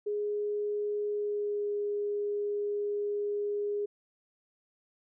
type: tone with pitch glide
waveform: sine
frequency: 415.3 to 411.5 Hz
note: G#4 to G#4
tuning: 0 to -16 cents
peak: -29 dBFS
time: 0.06-3.86 s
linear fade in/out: 10 ms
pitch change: -16 cents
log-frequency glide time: 1.1-1.72 s
effects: none